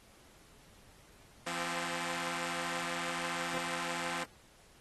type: tone pair together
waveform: 5% pulse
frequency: 171.29 / 260 Hz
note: F3 / C4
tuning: -33 / -11 cents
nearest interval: perfect fifth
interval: 722 cents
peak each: -27 dBFS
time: 1.46-4.24 s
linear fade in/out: 10 ms
effects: pink hiss -61 dBFS RMS until 4.8 s + AAC 32 kbps